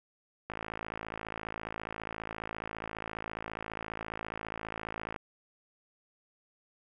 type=click train; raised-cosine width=0.5 ms; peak=-22 dBFS; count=256; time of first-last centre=0.5-5.162 s; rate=54.7 Hz; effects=none